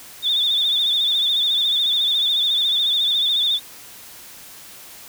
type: tone with vibrato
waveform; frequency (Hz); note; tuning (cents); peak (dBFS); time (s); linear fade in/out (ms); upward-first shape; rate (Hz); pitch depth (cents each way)
sine; 3565; A7; +22; -16; 0.22-3.6; 50; sine; 14; 67
effects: white hiss -41 dBFS RMS until 5.08 s